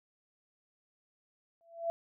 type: tone with exponential growth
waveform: sine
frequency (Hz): 671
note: E5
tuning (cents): +31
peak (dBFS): -27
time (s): 1.61-1.9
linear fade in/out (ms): 0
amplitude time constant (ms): 61
effects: none